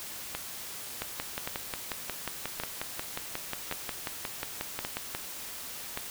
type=two click trains; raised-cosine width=0.3 ms; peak=-16 / -16 dBFS; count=24 / 6; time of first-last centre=1.02-5.149 / 0.35-5.974 s; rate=5.57 / 0.889 Hz; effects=white hiss -41 dBFS RMS until 6.1 s